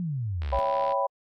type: exponential sweep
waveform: sine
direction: down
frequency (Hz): 185 to 57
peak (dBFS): -27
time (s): 0-0.59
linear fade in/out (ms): 0
type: click train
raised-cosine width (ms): 0.3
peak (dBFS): -25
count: 37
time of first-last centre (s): 0.42-0.921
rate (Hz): 71.8
type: chord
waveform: sine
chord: C# half-diminished seventh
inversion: none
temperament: equal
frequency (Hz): 554.4 / 659.3 / 784 / 987.8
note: C#5 / E5 / G5 / B5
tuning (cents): 0 / 0 / 0 / 0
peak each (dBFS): -27 / -33 / -30 / -27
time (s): 0.52-1.07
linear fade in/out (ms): 10
effects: AAC 64 kbps